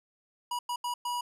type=tone bursts at uneven times; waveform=square; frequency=970 Hz; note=B5; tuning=31 cents flat; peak=-31 dBFS; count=4; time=0.51-0.59 / 0.69-0.76 / 0.84-0.94 / 1.05-1.21 s; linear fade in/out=5 ms; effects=resampled to 32000 Hz